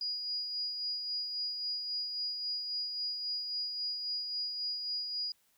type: tone with tremolo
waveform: sine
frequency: 4890 Hz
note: D#8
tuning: 31 cents flat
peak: -32 dBFS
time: 0.01-5.32 s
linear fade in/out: 2 ms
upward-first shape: sine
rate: 3.7 Hz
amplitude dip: 40%
effects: white hiss -71 dBFS RMS until 5.57 s